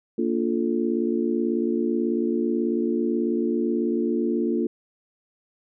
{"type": "chord", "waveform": "sine", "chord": "Bb major seventh", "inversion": "none", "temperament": "just", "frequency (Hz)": [233.1, 291.4, 349.6, 437], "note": ["Bb3", "D4", "F4", "A4"], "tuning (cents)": [0, -13, 2, -12], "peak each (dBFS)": [-25, -28, -25, -30], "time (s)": [0.18, 4.67], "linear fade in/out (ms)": 5, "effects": []}